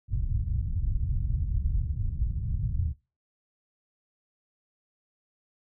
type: low-pass noise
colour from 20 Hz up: white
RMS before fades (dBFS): -28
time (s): 0.08-2.94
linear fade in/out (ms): 50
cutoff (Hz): 100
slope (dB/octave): 24
effects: noise-tail reverb RT60 0.3 s tail -22 dB re dry